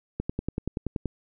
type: click train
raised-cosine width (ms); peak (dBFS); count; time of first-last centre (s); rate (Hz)
3; -15; 10; 0.2-1.057; 10.5
effects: none